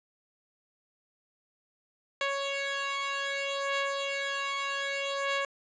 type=beating tone pair; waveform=10% pulse; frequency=554.4 / 555.04 Hz; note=C#5 / C#5; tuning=0 / +2 cents; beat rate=0.64 Hz; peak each=-27 / -23 dBFS; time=2.21-5.45 s; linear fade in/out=2 ms; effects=resampled to 16000 Hz + 10-bit